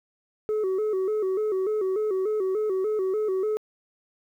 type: tone with vibrato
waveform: sine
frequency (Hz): 402.5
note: G4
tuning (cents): +46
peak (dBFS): -20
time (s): 0.49-3.57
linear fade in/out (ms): 0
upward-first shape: square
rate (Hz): 3.4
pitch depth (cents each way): 110
effects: tanh soft clip ceiling -22 dBFS + 10-bit